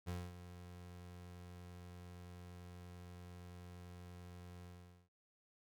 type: tone with ADSR envelope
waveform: 30% pulse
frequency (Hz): 88.8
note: F2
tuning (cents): +29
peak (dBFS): -37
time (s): 0.06-5.09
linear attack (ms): 28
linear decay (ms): 230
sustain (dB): -12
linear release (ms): 450
effects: none